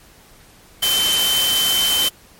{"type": "tone in noise", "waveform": "sine", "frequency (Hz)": 3079, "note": "G7", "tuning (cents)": -32, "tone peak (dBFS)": -16, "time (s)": [0.82, 2.09], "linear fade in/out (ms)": 10, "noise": "white", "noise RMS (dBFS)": -21, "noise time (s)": [0.82, 2.09], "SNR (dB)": 2, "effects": ["pink hiss -48 dBFS RMS until 2.39 s", "MP3 64 kbps"]}